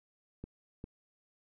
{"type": "clicks", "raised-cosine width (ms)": 3, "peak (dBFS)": -29, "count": 2, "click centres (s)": [0.44, 0.841], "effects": []}